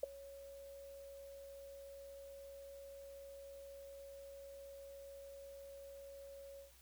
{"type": "tone with ADSR envelope", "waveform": "sine", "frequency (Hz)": 554, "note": "C#5", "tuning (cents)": -1, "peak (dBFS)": -30, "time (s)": [0.03, 6.72], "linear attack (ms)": 5, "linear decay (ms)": 10, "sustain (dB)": -21, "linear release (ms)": 130, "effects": ["added 62 Hz sine -66 dBFS peak until 6.81 s", "white hiss -66 dBFS RMS until 6.81 s"]}